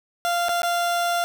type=tone with dropouts; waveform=30% pulse; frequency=694 Hz; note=F5; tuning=11 cents flat; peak=-18 dBFS; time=0.25-1.24 s; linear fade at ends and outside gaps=0 ms; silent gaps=0.485-0.492 / 0.619-0.632 s; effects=10-bit